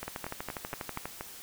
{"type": "two click trains", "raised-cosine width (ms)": 0.5, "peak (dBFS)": [-21, -20], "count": [6, 13], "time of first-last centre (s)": [[0.03, 1.209], [0.08, 1.056]], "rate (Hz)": [4.24, 12.3], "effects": ["white hiss -47 dBFS RMS until 1.42 s"]}